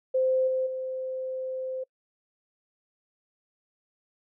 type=tone with level steps; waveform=sine; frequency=519 Hz; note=C5; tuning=14 cents flat; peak=-21 / -24 / -30 dBFS; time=0.14-1.84 s; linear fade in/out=10 ms; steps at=0.47 / 0.66 s; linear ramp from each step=10 ms; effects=noise-tail reverb RT60 0.1 s tail -26 dB re dry